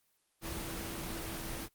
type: tone in noise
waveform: sine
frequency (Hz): 329.6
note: E4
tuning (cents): 0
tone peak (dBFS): -46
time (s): 0.41-1.69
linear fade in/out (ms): 50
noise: pink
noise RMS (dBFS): -40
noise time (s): 0.41-1.69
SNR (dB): -9
effects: white hiss -75 dBFS RMS until 1.74 s + Opus 24 kbps